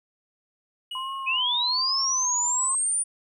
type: tone with exponential decay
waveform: triangle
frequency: 2910 Hz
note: F#7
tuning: 29 cents flat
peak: -29 dBFS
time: 0.91-1.97 s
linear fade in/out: 5 ms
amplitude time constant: 230 ms
type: tone with vibrato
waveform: sine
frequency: 1025 Hz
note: C6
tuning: 36 cents flat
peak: -30 dBFS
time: 0.95-2.75 s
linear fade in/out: 2 ms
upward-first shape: sine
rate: 1.2 Hz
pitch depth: 95 cents each way
type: linear sweep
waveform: sine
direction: up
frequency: 2468 to 9440 Hz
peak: -22 dBFS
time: 1.26-3.04 s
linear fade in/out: 20 ms
effects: none